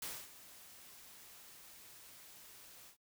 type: noise with ADSR envelope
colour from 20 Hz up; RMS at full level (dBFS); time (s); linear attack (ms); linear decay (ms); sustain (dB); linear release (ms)
white; -42; 0.02-2.97; 4; 250; -15; 96
effects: noise-tail reverb RT60 0.1 s tail -24 dB re dry